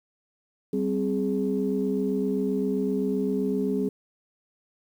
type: tone cluster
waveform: sine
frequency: 193.7 / 261.4 / 416.3 Hz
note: G3 / C4 / G#4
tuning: -20 / -1 / +4 cents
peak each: -27 dBFS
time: 0.73-3.89 s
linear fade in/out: 5 ms
effects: tanh soft clip ceiling -14 dBFS + 9-bit